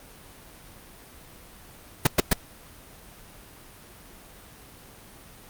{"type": "noise bursts", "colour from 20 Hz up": "pink", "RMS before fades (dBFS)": -17, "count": 3, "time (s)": [2.05, 2.333], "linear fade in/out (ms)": 5, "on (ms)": 21, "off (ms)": 110, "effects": ["pink hiss -48 dBFS RMS until 5.49 s", "Opus 32 kbps"]}